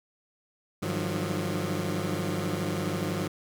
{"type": "tone cluster", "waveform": "20% pulse", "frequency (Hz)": [99.7, 152.2, 172.6, 184.8], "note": ["G2", "D#3", "F3", "F#3"], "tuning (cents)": [30, -38, -20, -2], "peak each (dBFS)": -29, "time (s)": [0.82, 3.28], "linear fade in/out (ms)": 10, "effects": []}